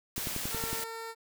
white noise, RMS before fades -36 dBFS, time 0.16-0.84 s, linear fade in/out 2 ms
click train, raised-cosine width 3 ms, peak -24 dBFS, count 7, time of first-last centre 0.18-0.73 s, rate 10.9 Hz
15% pulse tone, 453.8 Hz, A#4, 47 cents flat, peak -32 dBFS, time 0.5-1.15 s, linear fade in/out 50 ms
effects none

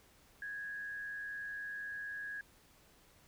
sine tone with frequency modulation, 1656 Hz, G#6, 5 cents flat, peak -40 dBFS, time 0.42-2.41 s, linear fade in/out 2 ms, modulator 110 Hz, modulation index 0.41, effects pink hiss -65 dBFS RMS until 3.27 s

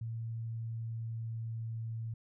sine tone with pitch glide, 114.1 to 113.31 Hz, A#2 to A#2, -37 to -49 cents, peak -36 dBFS, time 0.01-2.14 s, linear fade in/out 5 ms, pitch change -12 cents, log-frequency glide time 0.27-1.81 s, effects none

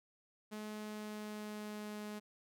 sawtooth tone with pitch glide, 212.9 to 210.1 Hz, G#3 to G#3, +43 to +20 cents, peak -39 dBFS, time 0.51-2.2 s, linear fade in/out 20 ms, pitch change -23 cents, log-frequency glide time 0.69-1.99 s, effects none

